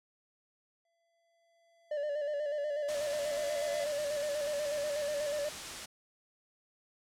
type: tone with exponential growth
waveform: square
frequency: 673 Hz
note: E5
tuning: 36 cents sharp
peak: -38 dBFS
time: 0.85-3.84 s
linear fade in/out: 2 ms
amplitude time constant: 650 ms
type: tone with vibrato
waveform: triangle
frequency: 587.3 Hz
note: D5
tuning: in tune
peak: -30 dBFS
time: 1.91-5.49 s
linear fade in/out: 5 ms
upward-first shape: square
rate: 8.2 Hz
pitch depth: 42 cents each way
type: noise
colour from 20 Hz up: white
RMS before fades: -41 dBFS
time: 2.88-5.86 s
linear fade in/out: 10 ms
effects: low-pass 8000 Hz 12 dB/octave